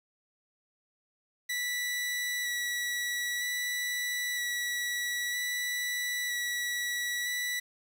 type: tone with vibrato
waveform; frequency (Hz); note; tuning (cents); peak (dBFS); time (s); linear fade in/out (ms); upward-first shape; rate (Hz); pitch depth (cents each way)
sawtooth; 1952; B6; -21; -27; 1.49-7.6; 10; square; 0.52; 9
effects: 9-bit